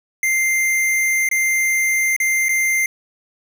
square tone with dropouts, 2093 Hz, C7, in tune, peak -16 dBFS, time 0.23-2.86 s, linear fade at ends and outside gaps 2 ms, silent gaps 1.289-1.313 / 2.164-2.201 / 2.485-2.491 s, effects none

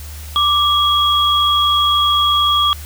sine tone pair together, 1175 / 3311 Hz, D6 / G#7, +1 / -6 cents, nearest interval octave + tritone, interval 1793 cents, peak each -14 dBFS, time 0.36-2.73 s, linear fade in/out 0 ms, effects added 75 Hz sine -29 dBFS peak until 2.85 s + white hiss -37 dBFS RMS until 2.85 s

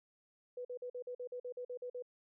sine tone bursts, 493.9 Hz, B4, in tune, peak -40 dBFS, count 12, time 0.57-2.024 s, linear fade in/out 5 ms, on 79 ms, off 46 ms, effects none

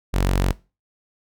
sawtooth tone, 46.42 Hz, F#1, 6 cents sharp, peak -13 dBFS, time 0.13-0.53 s, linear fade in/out 20 ms, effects noise-tail reverb RT60 0.3 s tail -21 dB re dry

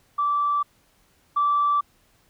sine tone pair in turn, 1163 / 1163 Hz, D6 / D6, -17 / -17 cents, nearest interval unison, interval 0 cents, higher neither, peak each -19 / -17 dBFS, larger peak second, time 0.18-0.63 / 1.36-1.81 s, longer neither, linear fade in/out 10 ms, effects tanh soft clip ceiling -13 dBFS + pink hiss -62 dBFS RMS until 2.29 s

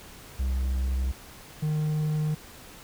triangle tone pair in turn, 64.8 / 153.15 Hz, C2 / D#3, -16 / -27 cents, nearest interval octave + minor third, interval 1489 cents, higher second, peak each -22 dBFS, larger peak neither, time 0.39-1.12 / 1.62-2.35 s, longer neither, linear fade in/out 10 ms, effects pink hiss -47 dBFS RMS until 2.83 s

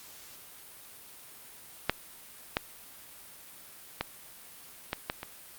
clicks, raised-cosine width 0.3 ms, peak -7 / -10 / -13 / -14 / -14 / -21 dBFS, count 6, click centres 1.896 / 2.569 / 4.01 / 4.931 / 5.099 / 5.231 s, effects white hiss -50 dBFS RMS until 5.58 s + Opus 48 kbps

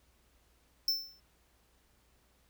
square tone with exponential decay, 5330 Hz, E8, 18 cents sharp, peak -25 dBFS, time 0.88-1.2 s, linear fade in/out 2 ms, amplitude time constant 69 ms, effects added 60 Hz sine -70 dBFS peak until 2.49 s + pink hiss -70 dBFS RMS until 2.49 s

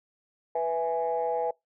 sine chord, E major, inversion second, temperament equal, 493.9 / 659.3 / 830.6 Hz, B4 / E5 / G#5, 0 / 0 / 0 cents, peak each -28 / -30 / -29 dBFS, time 0.55-1.51 s, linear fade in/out 5 ms, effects noise-tail reverb RT60 0.2 s tail -26 dB re dry + tanh soft clip ceiling -18 dBFS

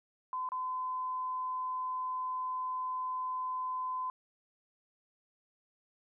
sine tone with dropouts, 1020 Hz, C6, 44 cents flat, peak -33 dBFS, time 0.33-4.1 s, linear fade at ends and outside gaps 1 ms, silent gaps 0.489-0.519 s, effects none

